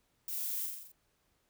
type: noise with echo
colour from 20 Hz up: violet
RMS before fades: -39 dBFS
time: 0.28-0.66 s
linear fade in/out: 2 ms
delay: 43 ms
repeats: 6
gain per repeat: -3 dB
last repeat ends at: 0.918 s
effects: pink hiss -75 dBFS RMS until 1.49 s